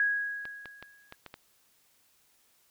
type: tone with exponential decay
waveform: sine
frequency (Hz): 1655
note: G#6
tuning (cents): -6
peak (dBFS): -22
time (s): 0-1.15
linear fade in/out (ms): 1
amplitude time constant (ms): 250
type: clicks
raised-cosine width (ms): 0.3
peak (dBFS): -27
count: 6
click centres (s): 0.454 / 0.657 / 0.826 / 1.124 / 1.263 / 1.341
effects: white hiss -67 dBFS RMS until 2.7 s